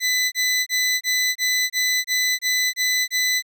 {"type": "tone bursts", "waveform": "20% pulse", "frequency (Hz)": 2003, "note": "B6", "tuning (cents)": 24, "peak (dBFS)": -13, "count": 10, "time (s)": [0, 3.425], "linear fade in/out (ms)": 50, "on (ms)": 320, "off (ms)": 25, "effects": []}